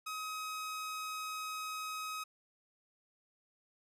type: tone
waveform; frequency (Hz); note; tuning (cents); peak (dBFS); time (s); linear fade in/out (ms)
sawtooth; 1267; D#6; +31; -35; 0.06-2.24; 10
effects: resampled to 32000 Hz